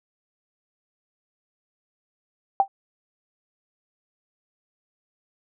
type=tone with exponential decay; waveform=sine; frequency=784 Hz; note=G5; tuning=in tune; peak=-10 dBFS; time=2.6-2.68 s; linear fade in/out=1 ms; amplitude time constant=16 ms; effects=none